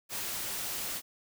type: noise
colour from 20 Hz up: white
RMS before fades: -36 dBFS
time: 0.09-1.02 s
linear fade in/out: 50 ms
effects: none